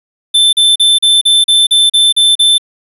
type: tone bursts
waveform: square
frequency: 3539 Hz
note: A7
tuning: 9 cents sharp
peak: -6 dBFS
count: 10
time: 0.34-2.582 s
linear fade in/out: 10 ms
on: 190 ms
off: 38 ms
effects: resampled to 32000 Hz + 8-bit